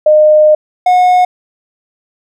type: tone pair in turn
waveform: sine / triangle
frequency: 611 / 726.6 Hz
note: D#5 / F#5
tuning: -32 / -32 cents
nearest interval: minor third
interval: 300 cents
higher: second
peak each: -3 dBFS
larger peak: neither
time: 0.06-0.55 / 0.86-1.25 s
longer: first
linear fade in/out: 5 ms
effects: none